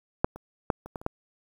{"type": "clicks", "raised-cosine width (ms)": 1, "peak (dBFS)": [-6, -27, -8, -27, -20, -30, -12], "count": 7, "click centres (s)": [0.245, 0.36, 0.702, 0.86, 0.958, 1.015, 1.064], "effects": ["8-bit"]}